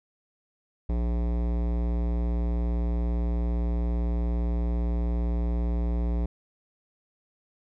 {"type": "tone with hard clipping", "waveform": "sine", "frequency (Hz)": 58.8, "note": "A#1", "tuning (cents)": 16, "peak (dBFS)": -26, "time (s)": [0.89, 6.26], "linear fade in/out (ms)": 5, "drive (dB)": 18, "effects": []}